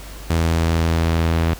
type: tone with low-pass filter sweep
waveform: sawtooth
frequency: 82.41 Hz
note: E2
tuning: in tune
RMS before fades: -18 dBFS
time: 0.3-1.54 s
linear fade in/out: 5 ms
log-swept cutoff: 10000 to 3600 Hz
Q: 0.81
effects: added 50 Hz sine -34 dBFS peak until 1.59 s + pink hiss -39 dBFS RMS until 1.59 s